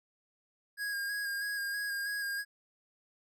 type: tone with vibrato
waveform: square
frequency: 1635 Hz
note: G#6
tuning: 28 cents flat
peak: -34 dBFS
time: 0.77-2.45 s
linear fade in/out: 50 ms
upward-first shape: square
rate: 3.1 Hz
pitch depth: 21 cents each way
effects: none